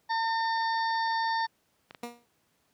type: harmonic tone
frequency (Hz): 906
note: A#5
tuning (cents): -50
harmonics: 1 / 2 / 4 / 5 / 6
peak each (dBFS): -27 / -33 / -43 / -39 / -45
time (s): 0.09-1.47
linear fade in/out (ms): 20
type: clicks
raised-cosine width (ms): 0.3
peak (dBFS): -28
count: 2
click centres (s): 1.909 / 1.948
type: tone with exponential decay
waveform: 15% pulse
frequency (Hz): 238.6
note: A#3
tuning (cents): +41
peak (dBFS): -26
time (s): 2.03-2.26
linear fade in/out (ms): 2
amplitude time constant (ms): 49
effects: pink hiss -71 dBFS RMS until 2.73 s + high-pass 100 Hz 12 dB/octave